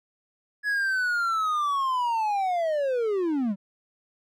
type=linear sweep; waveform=triangle; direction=down; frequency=1695 to 185 Hz; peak=-21 dBFS; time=0.63-3.56 s; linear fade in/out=50 ms; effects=none